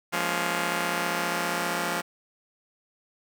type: chord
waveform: 5% pulse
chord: Bb minor seventh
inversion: second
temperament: just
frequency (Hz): 174.81 / 209.8 / 233.1 / 279.7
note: F3 / Ab3 / Bb3 / Db4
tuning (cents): +2 / +18 / 0 / +16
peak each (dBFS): -18 / -23 / -24 / -22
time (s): 0.12-2.02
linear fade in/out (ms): 20
effects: none